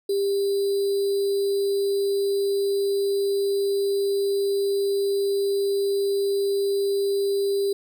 sine tone with sample-and-hold, 397.5 Hz, G4, 24 cents sharp, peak -20 dBFS, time 0.09-7.73 s, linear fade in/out 5 ms, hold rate 4410 Hz, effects none

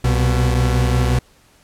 40% pulse tone pair together, 64 / 122.47 Hz, C2 / B2, -38 / -14 cents, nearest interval major seventh, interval 1124 cents, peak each -16 dBFS, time 0.04-1.19 s, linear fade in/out 5 ms, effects pink hiss -53 dBFS RMS until 1.63 s + low-pass 12000 Hz 12 dB/octave

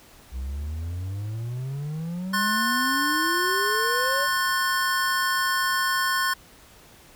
triangle exponential sweep, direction up, 61.5 to 582 Hz, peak -26 dBFS, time 0.31-4.28 s, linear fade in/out 50 ms
square chord, F# diminished, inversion second, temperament just, 1065.6 / 1480 / 1776 Hz, C6 / F#6 / A6, +31 / 0 / +16 cents, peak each -26 / -27 / -29 dBFS, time 2.33-6.34 s, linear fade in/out 10 ms
click train, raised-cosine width 0.3 ms, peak -33 dBFS, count 74, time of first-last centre 2.53-5.51 s, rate 24.5 Hz
effects pink hiss -51 dBFS RMS until 7.15 s

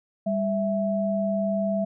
sine tone pair together, 198.75 / 659.3 Hz, G3 / E5, +24 / 0 cents, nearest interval octave + major sixth, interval 2076 cents, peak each -25 dBFS, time 0.26-1.85 s, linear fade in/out 10 ms, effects none

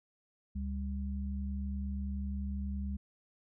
sine tone pair together, 70.4 / 199.24 Hz, C#2 / G3, +27 / +28 cents, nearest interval octave + tritone, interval 1801 cents, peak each -35 / -39 dBFS, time 0.55-2.97 s, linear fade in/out 10 ms, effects none

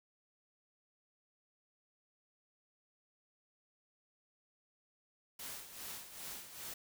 white noise with tremolo, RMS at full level -45 dBFS, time 5.39-6.74 s, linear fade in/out 5 ms, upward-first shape sine, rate 2.5 Hz, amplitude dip 65%, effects none

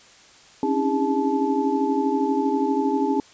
sine tone cluster, 271.3 / 283.8 / 319.3 / 405.3 / 868 Hz, C#4 / C#4 / D#4 / G#4 / A5, -37 / +41 / +45 / -42 / -24 cents, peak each -24 / -26 / -28 / -25 / -26 dBFS, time 0.63-3.2 s, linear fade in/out 2 ms, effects white hiss -50 dBFS RMS until 3.33 s + resampled to 16000 Hz

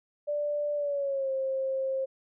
sine tone with pitch glide, 587.3 to 532.4 Hz, D5 to C5, 0 to +30 cents, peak -27 dBFS, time 0.27-2.06 s, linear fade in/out 20 ms, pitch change -170 cents, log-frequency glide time 0.75-1.31 s, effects none

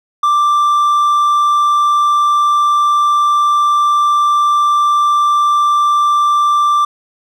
triangle tone, 1178 Hz, D6, 5 cents sharp, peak -7 dBFS, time 0.23-6.85 s, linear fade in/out 5 ms, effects none

